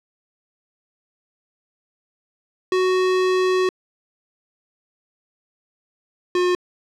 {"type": "tone pair in turn", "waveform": "square", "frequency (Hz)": [370.6, 359.4], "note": ["F#4", "F4"], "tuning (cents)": [3, 50], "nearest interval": "minor second", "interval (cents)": 53, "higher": "first", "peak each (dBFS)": -17, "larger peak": "neither", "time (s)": [[2.72, 3.69], [6.35, 6.55]], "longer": "first", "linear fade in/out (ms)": 2, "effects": ["low-pass 5000 Hz 12 dB/octave", "9-bit"]}